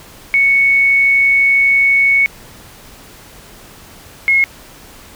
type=tone pair in turn; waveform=sine; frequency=2217 / 2168 Hz; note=C#7 / C#7; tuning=0 / -39 cents; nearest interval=unison; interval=39 cents; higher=first; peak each=-8 / -8 dBFS; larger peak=neither; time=0.34-2.26 / 4.28-4.44 s; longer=first; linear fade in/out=0 ms; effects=pink hiss -39 dBFS RMS until 5.15 s